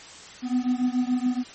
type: beating tone pair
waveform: triangle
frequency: 246.9 / 253.9 Hz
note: B3 / B3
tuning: 0 / +48 cents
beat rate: 7 Hz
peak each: -22 / -23 dBFS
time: 0.42-1.44 s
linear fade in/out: 50 ms
effects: white hiss -44 dBFS RMS until 1.54 s + MP3 32 kbps